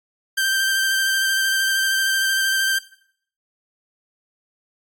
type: tone with vibrato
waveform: sawtooth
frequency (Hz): 1568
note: G6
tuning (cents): 0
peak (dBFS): -14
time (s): 0.37-2.79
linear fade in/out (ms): 10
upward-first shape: square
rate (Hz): 13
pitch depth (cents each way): 13
effects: noise-tail reverb RT60 0.6 s tail -18 dB re dry + MP3 96 kbps